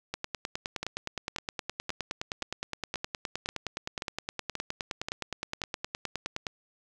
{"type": "two click trains", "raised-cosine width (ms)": 0.2, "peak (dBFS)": [-16, -15], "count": [10, 62], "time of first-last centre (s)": [[0.83, 5.617], [0.14, 6.468]], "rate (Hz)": [1.88, 9.64], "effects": []}